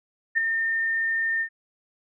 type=tone with ADSR envelope; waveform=sine; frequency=1814 Hz; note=A#6; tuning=48 cents flat; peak=-16 dBFS; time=0.35-1.49 s; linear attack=27 ms; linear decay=8 ms; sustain=-6 dB; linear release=79 ms; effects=none